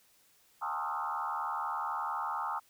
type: tone with frequency modulation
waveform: sine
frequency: 1072 Hz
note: C6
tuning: 42 cents sharp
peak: -32 dBFS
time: 0.61-2.6 s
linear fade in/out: 20 ms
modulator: 75.8 Hz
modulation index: 3.7
effects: white hiss -66 dBFS RMS until 2.69 s

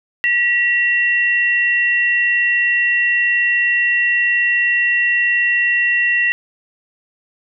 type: tone pair together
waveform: sine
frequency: 1933 / 2734 Hz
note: B6 / F7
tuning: -38 / -37 cents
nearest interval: tritone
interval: 601 cents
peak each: -14 / -18 dBFS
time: 0.24-6.32 s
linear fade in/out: 0 ms
effects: none

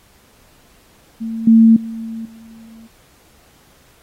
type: tone with level steps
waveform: sine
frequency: 225.6 Hz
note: A3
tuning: 44 cents sharp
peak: -21 / -5 / -24 / -37 dBFS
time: 1.2-2.88 s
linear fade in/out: 20 ms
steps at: 1.47 / 1.76 / 2.25 s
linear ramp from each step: 5 ms
effects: pink hiss -52 dBFS RMS until 4.02 s + AAC 48 kbps

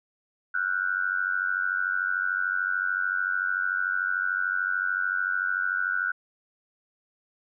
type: tone with amplitude modulation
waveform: sine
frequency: 1471 Hz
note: F#6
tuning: 11 cents flat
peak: -20 dBFS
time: 0.54-6.12 s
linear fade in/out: 10 ms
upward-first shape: sine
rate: 93.5 Hz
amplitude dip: 95%
effects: none

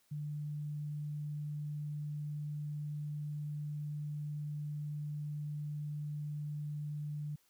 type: tone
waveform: sine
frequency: 148.5 Hz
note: D3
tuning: 20 cents sharp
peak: -37 dBFS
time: 0.11-7.36 s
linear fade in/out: 10 ms
effects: white hiss -72 dBFS RMS until 7.49 s

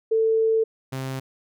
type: tone pair in turn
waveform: sine / sawtooth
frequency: 445.5 / 132.45 Hz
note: A4 / C3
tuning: +22 / +22 cents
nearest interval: octave + major sixth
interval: 2100 cents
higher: first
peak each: -17 / -24 dBFS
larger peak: first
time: 0.11-0.64 / 0.92-1.2 s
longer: first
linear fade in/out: 10 ms
effects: none

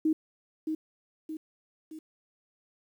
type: tone with echo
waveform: sine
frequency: 314 Hz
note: D#4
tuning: 16 cents sharp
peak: -22 dBFS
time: 0.05-0.13 s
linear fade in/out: 5 ms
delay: 620 ms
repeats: 3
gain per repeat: -6 dB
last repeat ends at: 1.99 s
effects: 10-bit

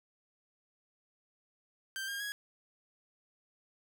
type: tone with pitch steps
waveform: sawtooth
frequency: 1568 / 1613.9 / 1661.2 Hz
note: G6 / G6 / G#6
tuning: 0 / +50 / 0 cents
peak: -33 dBFS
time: 1.96-2.32 s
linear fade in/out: 0 ms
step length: 120 ms
effects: none

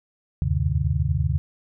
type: tone cluster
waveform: sine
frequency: 75.7 / 84.3 / 96 / 129 / 149.3 Hz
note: D#2 / E2 / G2 / C3 / D3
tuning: -47 / +39 / -36 / -24 / +29 cents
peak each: -24 / -31 / -26 / -26 / -26 dBFS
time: 0.42-1.38 s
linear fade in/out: 0 ms
effects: none

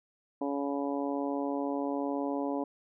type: harmonic tone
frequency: 141 Hz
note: C#3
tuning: 30 cents sharp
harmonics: 2 / 3 / 4 / 5 / 6 / 7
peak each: -32 / -38 / -37 / -40 / -41 / -42 dBFS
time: 0.41-2.64 s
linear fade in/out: 5 ms
effects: none

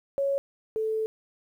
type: tone pair in turn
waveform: sine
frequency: 554.4 / 438.8 Hz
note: C#5 / A4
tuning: 0 / -5 cents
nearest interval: major third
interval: 405 cents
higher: first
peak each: -23 / -25 dBFS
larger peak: first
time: 0.18-0.38 / 0.76-1.06 s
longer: second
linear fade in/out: 0 ms
effects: 10-bit

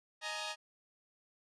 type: chord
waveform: 10% pulse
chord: D# suspended fourth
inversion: none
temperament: equal with one note detuned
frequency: 622.3 / 840.7 / 932.3 Hz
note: D#5 / G#5 / A#5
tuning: 0 / +21 / 0 cents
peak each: -34 dBFS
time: 0.21-0.56 s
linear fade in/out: 50 ms
effects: resampled to 22050 Hz

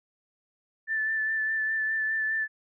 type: tone with vibrato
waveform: sine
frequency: 1760 Hz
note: A6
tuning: in tune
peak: -25 dBFS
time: 0.87-2.48 s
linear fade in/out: 50 ms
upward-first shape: sine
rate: 4.9 Hz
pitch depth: 19 cents each way
effects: none

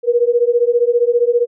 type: beating tone pair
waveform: sine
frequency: 471.4 / 486.4 Hz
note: A#4 / B4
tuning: +19 / -26 cents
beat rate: 15 Hz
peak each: -14 / -14 dBFS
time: 0.03-1.47 s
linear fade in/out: 50 ms
effects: none

